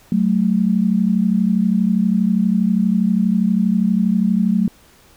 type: tone pair together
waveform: sine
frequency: 187.58 / 220 Hz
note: F#3 / A3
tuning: +24 / 0 cents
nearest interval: minor third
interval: 276 cents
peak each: -16 dBFS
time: 0.12-4.68 s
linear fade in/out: 2 ms
effects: pink hiss -50 dBFS RMS until 5.16 s

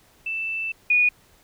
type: tone pair in turn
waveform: sine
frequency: 2653 / 2459 Hz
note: E7 / D#7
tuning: +10 / -21 cents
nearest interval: minor second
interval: 131 cents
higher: first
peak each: -25 / -15 dBFS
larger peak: second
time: 0.26-0.72 / 0.9-1.09 s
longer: first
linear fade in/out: 5 ms
effects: pink hiss -57 dBFS RMS until 1.43 s

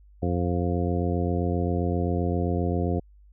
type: harmonic tone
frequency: 87.6 Hz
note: F2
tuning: 6 cents sharp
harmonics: 1 / 2 / 3 / 4 / 5 / 6 / 8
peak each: -26 / -29 / -31 / -32 / -33 / -34 / -35 dBFS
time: 0.22-3 s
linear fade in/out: 10 ms
effects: added 50 Hz sine -50 dBFS peak until 3.32 s

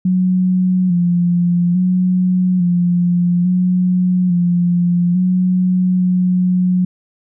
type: tone with pitch steps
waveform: sine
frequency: 183.8 / 174.7 / 182.9 / 175.7 / 181.7 / 175.1 / 183 / 181.8 Hz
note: F#3 / F3 / F#3 / F3 / F#3 / F3 / F#3 / F#3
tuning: -11 / +1 / -20 / +11 / -31 / +5 / -19 / -30 cents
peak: -11 dBFS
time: 0.05-6.85 s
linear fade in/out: 5 ms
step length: 850 ms
effects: none

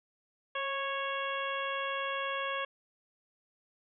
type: harmonic tone with a mistuned harmonic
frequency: 552 Hz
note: C#5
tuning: 7 cents flat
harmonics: 1 / 2 / 3 / 4 / 5 / 6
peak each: -38 / -36 / -39 / -43 / -41 / -43 dBFS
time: 0.55-2.65 s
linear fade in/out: 5 ms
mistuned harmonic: 1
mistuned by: -24 cents
effects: none

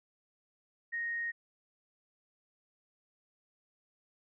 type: tone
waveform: sine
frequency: 1864.7 Hz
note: A#6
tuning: in tune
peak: -33 dBFS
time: 0.92-1.32 s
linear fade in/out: 20 ms
effects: none

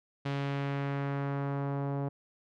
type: tone with low-pass filter sweep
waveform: sawtooth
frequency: 140 Hz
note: C#3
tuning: 18 cents sharp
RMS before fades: -33 dBFS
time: 0.25-2.09 s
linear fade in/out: 10 ms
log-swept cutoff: 3500 to 790 Hz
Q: 1.1
effects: none

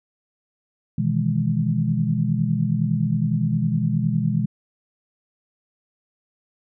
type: chord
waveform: sine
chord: E major seventh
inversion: second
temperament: equal with one note detuned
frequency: 123.47 / 155.56 / 165.29 / 207.7 Hz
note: B2 / D#3 / E3 / G#3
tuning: 0 / 0 / +5 / 0 cents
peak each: -24 dBFS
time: 0.98-4.46 s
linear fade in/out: 5 ms
effects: none

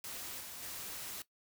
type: noise with level steps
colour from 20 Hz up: white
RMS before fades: -44 / -47 / -44 dBFS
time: 0.04-1.22 s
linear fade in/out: 2 ms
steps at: 0.4 / 0.62 s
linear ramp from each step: 10 ms
effects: noise-tail reverb RT60 0.1 s tail -17 dB re dry

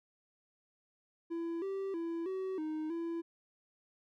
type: tone with pitch steps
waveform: triangle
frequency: 334.9 / 389.1 / 334.1 / 378.5 / 310.8 / 334.9 Hz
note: E4 / G4 / E4 / F#4 / D#4 / E4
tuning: +27 / -13 / +23 / +39 / -2 / +27 cents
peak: -33 dBFS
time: 1.3-3.22 s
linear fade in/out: 20 ms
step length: 320 ms
effects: none

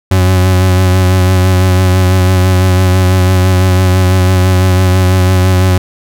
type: tone with vibrato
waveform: 40% pulse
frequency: 92.5 Hz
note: F#2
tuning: in tune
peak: -5 dBFS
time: 0.11-5.78 s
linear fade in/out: 5 ms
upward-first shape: sine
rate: 6 Hz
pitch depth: 27 cents each way
effects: none

